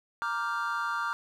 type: chord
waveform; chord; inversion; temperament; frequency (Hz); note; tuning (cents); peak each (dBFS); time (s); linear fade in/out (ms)
triangle; G minor seventh; first; equal; 932.3 / 1174.7 / 1396.9 / 1568; Bb5 / D6 / F6 / G6; 0 / 0 / 0 / 0; -34 / -31 / -31 / -37; 0.22-1.13; 0
effects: none